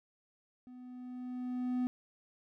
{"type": "tone with level ramp", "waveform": "triangle", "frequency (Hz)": 250.1, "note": "B3", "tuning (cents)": 22, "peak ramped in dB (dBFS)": [-47, -27], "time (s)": [0.67, 1.87], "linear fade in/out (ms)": 0, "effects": []}